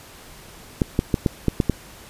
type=clicks; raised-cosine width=3 ms; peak=-4 dBFS; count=7; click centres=0.818 / 0.991 / 1.142 / 1.262 / 1.483 / 1.602 / 1.697 s; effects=pink hiss -44 dBFS RMS until 2.09 s + resampled to 32000 Hz